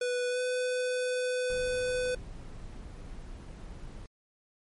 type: tone with pitch glide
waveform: square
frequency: 493.9 to 501.4 Hz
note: B4 to B4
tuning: 0 to +26 cents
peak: -29 dBFS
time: 0.01-2.15 s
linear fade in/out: 5 ms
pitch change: +26 cents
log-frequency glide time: 0.3-0.39 s
type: noise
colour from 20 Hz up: brown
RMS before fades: -43 dBFS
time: 1.5-4.06 s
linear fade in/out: 0 ms
effects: MP3 48 kbps